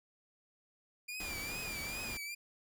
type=tone with vibrato; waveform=sawtooth; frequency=2398 Hz; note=D7; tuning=36 cents sharp; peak=-37 dBFS; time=1.08-2.35 s; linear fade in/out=10 ms; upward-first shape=triangle; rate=2.4 Hz; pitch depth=100 cents each way
type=noise; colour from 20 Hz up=pink; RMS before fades=-45 dBFS; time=1.2-2.17 s; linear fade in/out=0 ms
effects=none